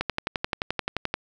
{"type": "click train", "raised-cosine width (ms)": 0.3, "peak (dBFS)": -9, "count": 14, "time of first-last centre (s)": [0.01, 1.14], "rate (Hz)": 11.5, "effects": []}